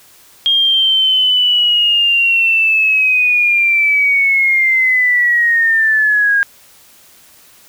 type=linear sweep; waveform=sine; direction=down; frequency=3238 to 1618 Hz; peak=-9 dBFS; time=0.46-6.43 s; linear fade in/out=0 ms; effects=white hiss -45 dBFS RMS until 7.68 s